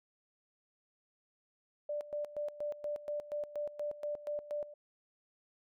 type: tone with tremolo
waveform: sine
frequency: 590 Hz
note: D5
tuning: 8 cents sharp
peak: -34 dBFS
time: 1.89-4.74 s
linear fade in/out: 5 ms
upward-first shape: square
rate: 4.2 Hz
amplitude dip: 80%
effects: none